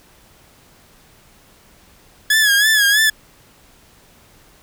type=tone with vibrato; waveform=sawtooth; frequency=1689 Hz; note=G#6; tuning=29 cents sharp; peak=-8 dBFS; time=2.3-3.1 s; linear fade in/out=5 ms; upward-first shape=sine; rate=3.1 Hz; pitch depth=80 cents each way; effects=pink hiss -50 dBFS RMS until 4.62 s